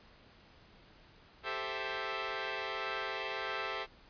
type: chord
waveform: 10% pulse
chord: A minor seventh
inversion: third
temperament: equal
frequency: 392 / 440 / 523.3 / 659.3 Hz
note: G4 / A4 / C5 / E5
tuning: 0 / 0 / 0 / 0 cents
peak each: -33 dBFS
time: 1.43-3.87 s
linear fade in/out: 50 ms
effects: pink hiss -60 dBFS RMS until 4.09 s + resampled to 11025 Hz